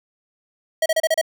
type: tone bursts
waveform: square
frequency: 641 Hz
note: E5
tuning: 49 cents flat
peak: -16 dBFS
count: 6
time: 0.82-1.214 s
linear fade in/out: 5 ms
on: 39 ms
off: 32 ms
effects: none